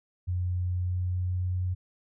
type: tone with pitch glide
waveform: sine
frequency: 90 to 91.1 Hz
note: F#2 to F#2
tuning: -47 to -26 cents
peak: -26 dBFS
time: 0.27-1.75 s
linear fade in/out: 20 ms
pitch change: +21 cents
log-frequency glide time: 0.63-1.63 s
effects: none